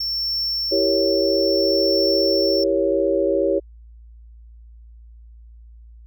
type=tone with tremolo; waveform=triangle; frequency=5420 Hz; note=E8; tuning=47 cents sharp; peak=-19 dBFS; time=0-2.64 s; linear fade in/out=5 ms; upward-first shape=triangle; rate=0.61 Hz; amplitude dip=40%
type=chord; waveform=sine; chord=E diminished seventh; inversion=none; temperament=equal; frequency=329.6 / 392 / 466.2 / 554.4 Hz; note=E4 / G4 / Bb4 / Db5; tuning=0 / 0 / 0 / 0 cents; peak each=-23 / -21 / -26 / -20 dBFS; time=0.71-3.6 s; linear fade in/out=20 ms
effects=added 57 Hz sine -41 dBFS peak until 6.06 s